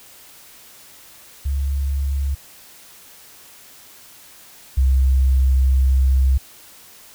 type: tone pair in turn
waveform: sine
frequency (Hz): 69.3 / 65.77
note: C#2 / C2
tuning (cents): 0 / +10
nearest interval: minor second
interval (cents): 90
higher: first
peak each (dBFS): -18 / -12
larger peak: second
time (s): 1.45-2.35 / 4.77-6.38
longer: second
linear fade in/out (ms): 10
effects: white hiss -45 dBFS RMS until 7.14 s